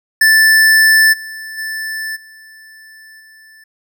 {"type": "tone with level steps", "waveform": "square", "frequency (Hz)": 1760, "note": "A6", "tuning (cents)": 0, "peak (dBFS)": [-7, -27, -21, -38, -41], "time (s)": [0.21, 3.64], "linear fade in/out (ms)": 5, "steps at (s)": [1.12, 1.57, 2.15, 3.19], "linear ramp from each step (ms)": 20, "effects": []}